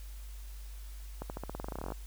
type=accelerating click train; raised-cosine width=1 ms; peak=-24 dBFS; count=18; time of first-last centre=1.22-1.921 s; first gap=79 ms; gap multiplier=0.91; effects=added 50 Hz sine -42 dBFS peak until 2.06 s + white hiss -57 dBFS RMS until 2.06 s